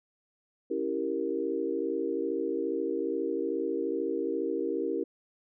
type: chord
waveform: sine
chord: C# diminished seventh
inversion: none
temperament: equal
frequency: 277.2 / 329.6 / 392 / 466.2 Hz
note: C#4 / E4 / G4 / Bb4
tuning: 0 / 0 / 0 / 0 cents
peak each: -36 / -33 / -33 / -33 dBFS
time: 0.7-5.04 s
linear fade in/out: 10 ms
effects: none